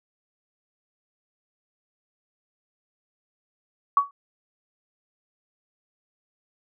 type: tone with exponential decay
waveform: sine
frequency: 1126 Hz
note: C#6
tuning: 27 cents sharp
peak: -11 dBFS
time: 3.97-4.11 s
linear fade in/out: 2 ms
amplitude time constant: 29 ms
effects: none